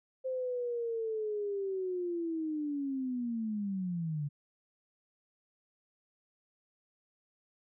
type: linear sweep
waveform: sine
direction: down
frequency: 523.3 to 141.4 Hz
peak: -32 dBFS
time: 0.24-4.29 s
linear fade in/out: 20 ms
effects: none